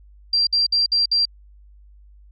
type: tone bursts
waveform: sine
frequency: 4729 Hz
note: D8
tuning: 11 cents sharp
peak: -15 dBFS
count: 5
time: 0.33-1.254 s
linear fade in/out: 5 ms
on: 140 ms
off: 56 ms
effects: added 50 Hz sine -45 dBFS peak until 2.31 s